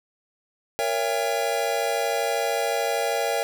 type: chord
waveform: square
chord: A# diminished seventh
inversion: none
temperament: just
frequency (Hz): 466.2 / 559.4 / 671.3 / 805.5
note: A#4 / C#5 / E5 / G5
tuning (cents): 0 / +16 / +31 / +47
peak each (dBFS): -29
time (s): 0.79-3.43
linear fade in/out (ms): 0
effects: none